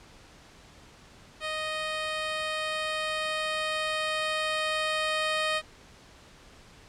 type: tone with level ramp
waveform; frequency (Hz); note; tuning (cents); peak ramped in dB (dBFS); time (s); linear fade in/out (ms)
10% pulse; 622; D#5; -1; -22 to -17; 1.4-5.62; 50
effects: pink hiss -53 dBFS RMS until 6.88 s + low-pass 7000 Hz 12 dB/octave